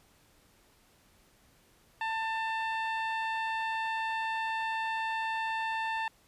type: tone with low-pass filter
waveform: 15% pulse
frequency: 892 Hz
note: A5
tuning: 23 cents sharp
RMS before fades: -33 dBFS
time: 2.01-6.08 s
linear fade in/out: 2 ms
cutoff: 2500 Hz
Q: 0.5
effects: pink hiss -64 dBFS RMS until 6.27 s + resampled to 32000 Hz